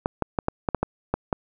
clicks, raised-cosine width 1 ms, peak -8 dBFS, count 9, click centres 0.059 / 0.223 / 0.388 / 0.484 / 0.688 / 0.747 / 0.83 / 1.14 / 1.328 s, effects none

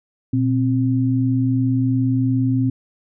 sine tone pair together, 120 / 262.8 Hz, B2 / C4, -49 / +8 cents, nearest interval octave + major second, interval 1357 cents, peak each -18 dBFS, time 0.33-2.7 s, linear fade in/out 5 ms, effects none

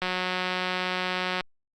click train, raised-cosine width 0.3 ms, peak -12 dBFS, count 255, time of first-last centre 0.02-1.408 s, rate 183 Hz, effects Opus 48 kbps

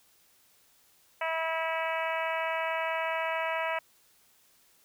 harmonic tone, 324.6 Hz, E4, 27 cents flat, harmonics 2 / 3 / 4 / 5 / 6 / 7 / 8 / 9, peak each -33 / -34 / -38 / -39 / -38 / -38 / -40 / -46 dBFS, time 1.21-3.79 s, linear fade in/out 5 ms, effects white hiss -64 dBFS RMS until 4.84 s

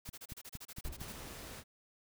white noise bursts, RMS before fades -49 dBFS, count 14, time 0.05-1.127 s, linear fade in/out 10 ms, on 50 ms, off 29 ms
click train, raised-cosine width 5 ms, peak -33 dBFS, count 5, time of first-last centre 0.09-1.016 s, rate 4.32 Hz
brown noise with exponential decay, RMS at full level -40 dBFS, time 0.85-1.26 s, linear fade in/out 1 ms, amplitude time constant 88 ms
pink noise, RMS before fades -48 dBFS, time 0.98-1.64 s, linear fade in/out 50 ms
effects none

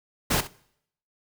pink noise with echo, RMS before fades -23 dBFS, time 0.3-0.41 s, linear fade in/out 10 ms, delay 66 ms, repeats 1, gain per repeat -15 dB, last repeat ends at 0.476 s, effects noise-tail reverb RT60 0.7 s tail -22 dB re dry

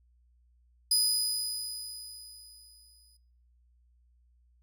25% pulse tone with exponential decay, 4978 Hz, D#8, in tune, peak -17 dBFS, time 0.91-3.17 s, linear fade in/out 5 ms, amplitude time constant 490 ms, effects noise-tail reverb RT60 1.0 s tail -25 dB re dry + added 60 Hz sine -62 dBFS peak until 4.62 s

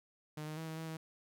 sawtooth tone with pitch steps, 152.5 / 154.5 / 161.3 / 159.3 / 161.6 / 159.9 Hz, D#3 / D#3 / E3 / D#3 / E3 / D#3, -34 / -12 / -37 / +41 / -34 / +48 cents, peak -37 dBFS, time 0.37-0.97 s, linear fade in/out 5 ms, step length 100 ms, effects none

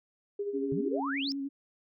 sine tone with tremolo, 405.9 Hz, G#4, 40 cents flat, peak -29 dBFS, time 0.39-1 s, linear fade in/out 5 ms, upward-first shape sine, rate 13 Hz, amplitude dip 55%
sine tone with vibrato, 276.5 Hz, C#4, 4 cents flat, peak -32 dBFS, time 0.53-1.49 s, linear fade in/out 20 ms, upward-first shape square, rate 9.8 Hz, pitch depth 19 cents each way
sine exponential sweep, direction up, 134.7 to 5440 Hz, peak -32 dBFS, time 0.72-1.32 s, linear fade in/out 0 ms
effects none

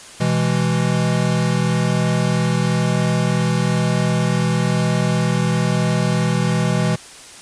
square chord, E major, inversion second, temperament equal with one note detuned, 124.83 / 164.81 / 207.7 Hz, B2 / E3 / G#3, +19 / 0 / 0 cents, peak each -21 / -19 / -24 dBFS, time 0.2-6.96 s, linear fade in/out 10 ms, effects white hiss -39 dBFS RMS until 7.41 s + resampled to 22050 Hz

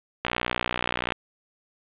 click train, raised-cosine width 0.3 ms, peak -8 dBFS, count 54, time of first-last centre 0.25-1.122 s, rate 60.8 Hz, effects resampled to 8000 Hz + 7-bit

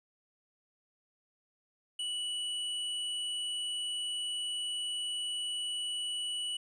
square tone, 2950 Hz, F#7, 6 cents flat, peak -34 dBFS, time 1.99-6.57 s, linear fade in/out 5 ms, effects resampled to 22050 Hz

